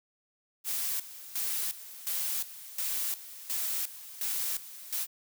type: noise with tremolo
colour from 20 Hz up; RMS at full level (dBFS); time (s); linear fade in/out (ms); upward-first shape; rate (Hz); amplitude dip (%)
blue; -32; 0.64-5.07; 50; square; 1.4; 80
effects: none